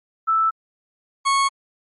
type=tone pair in turn; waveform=sine / 40% pulse; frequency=1318.5 / 1101.1 Hz; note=E6 / C#6; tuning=0 / -12 cents; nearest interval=minor third; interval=312 cents; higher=first; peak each=-15 dBFS; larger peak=neither; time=0.27-0.51 / 1.25-1.49 s; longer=neither; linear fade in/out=20 ms; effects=MP3 48 kbps